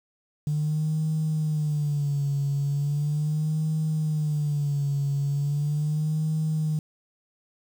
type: tone with vibrato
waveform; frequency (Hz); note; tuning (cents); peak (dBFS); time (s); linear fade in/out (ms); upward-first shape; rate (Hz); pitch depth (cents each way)
triangle; 148.5; D3; +20; -19; 0.47-6.79; 2; sine; 0.38; 94
effects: tanh soft clip ceiling -20 dBFS + 8-bit